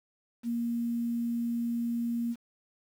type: tone with quantisation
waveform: sine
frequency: 235 Hz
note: A#3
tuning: 14 cents sharp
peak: -28 dBFS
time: 0.43-2.36 s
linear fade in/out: 50 ms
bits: 9
effects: none